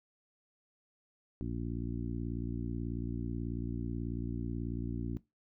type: harmonic tone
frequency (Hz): 58.3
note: A#1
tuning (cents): +1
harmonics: 1 / 2 / 3 / 4 / 5 / 6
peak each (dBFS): -40 / -40 / -45 / -41 / -41 / -47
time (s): 1.41-5.17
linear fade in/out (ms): 0
effects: noise-tail reverb RT60 0.2 s tail -19 dB re dry